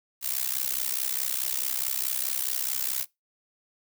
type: noise with amplitude modulation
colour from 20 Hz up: blue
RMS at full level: -25 dBFS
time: 0.21-3.06 s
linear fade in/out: 50 ms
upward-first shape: sine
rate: 64.7 Hz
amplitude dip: 95%
effects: noise-tail reverb RT60 0.2 s tail -23 dB re dry